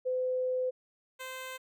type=tone pair in turn; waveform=sine / 10% pulse; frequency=509 / 517.9 Hz; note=C5 / C5; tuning=-48 / -18 cents; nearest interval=unison; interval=30 cents; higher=second; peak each=-28 / -31 dBFS; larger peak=first; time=0.05-0.71 / 1.19-1.58 s; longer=first; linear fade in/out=20 ms; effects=none